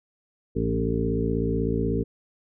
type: harmonic tone with a mistuned harmonic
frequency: 56.2 Hz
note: A1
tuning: 37 cents sharp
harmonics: 1 / 2 / 3 / 4 / 5 / 7 / 8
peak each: -30 / -30 / -30 / -30 / -30 / -30 / -30 dBFS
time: 0.55-2.04 s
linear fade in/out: 20 ms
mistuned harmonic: 2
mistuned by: -40 cents
effects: none